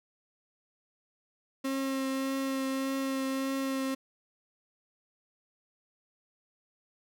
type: tone with vibrato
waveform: 35% pulse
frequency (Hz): 268.2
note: C4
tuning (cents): +43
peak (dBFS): -28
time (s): 1.64-3.95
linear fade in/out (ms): 10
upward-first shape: triangle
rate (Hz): 1.7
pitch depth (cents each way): 14
effects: none